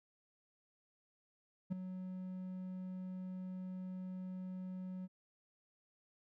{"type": "tone with ADSR envelope", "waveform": "triangle", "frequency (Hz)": 185, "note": "F#3", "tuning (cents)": 0, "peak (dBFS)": -30, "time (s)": [1.7, 5.08], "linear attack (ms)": 23, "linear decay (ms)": 8, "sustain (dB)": -10, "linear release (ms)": 36, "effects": []}